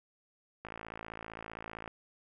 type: click train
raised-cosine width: 0.5 ms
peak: -27 dBFS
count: 69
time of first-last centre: 0.65-1.877 s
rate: 55.4 Hz
effects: none